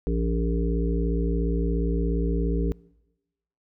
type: harmonic tone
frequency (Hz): 57.1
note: A#1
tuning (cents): -35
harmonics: 1 / 3 / 5 / 7 / 8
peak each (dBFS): -24 / -29 / -31 / -32 / -33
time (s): 0.07-2.72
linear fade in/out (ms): 0
effects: noise-tail reverb RT60 1.0 s tail -24 dB re dry